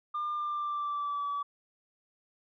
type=tone with pitch glide; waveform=sine; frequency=1200 to 1146.5 Hz; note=D6 to D6; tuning=+37 to -42 cents; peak=-29 dBFS; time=0.14-1.43 s; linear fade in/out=10 ms; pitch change=-79 cents; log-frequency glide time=0.34-1.28 s; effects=tanh soft clip ceiling -28 dBFS